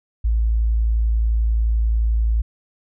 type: tone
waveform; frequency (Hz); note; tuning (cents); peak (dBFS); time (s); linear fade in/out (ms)
sine; 55.7; A1; +22; -15; 0.24-2.42; 10
effects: none